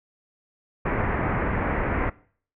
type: low-pass noise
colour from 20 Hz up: pink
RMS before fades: -25 dBFS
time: 0.85-2.1 s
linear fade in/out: 10 ms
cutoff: 2200 Hz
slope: 48 dB/octave
effects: noise-tail reverb RT60 0.5 s tail -21 dB re dry